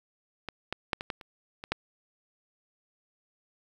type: clicks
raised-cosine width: 0.3 ms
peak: -19 / -15 / -10 / -19 / -16 / -29 / -23 / -11 dBFS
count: 8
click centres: 0.487 / 0.726 / 0.932 / 1.009 / 1.102 / 1.212 / 1.639 / 1.72 s
effects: 8-bit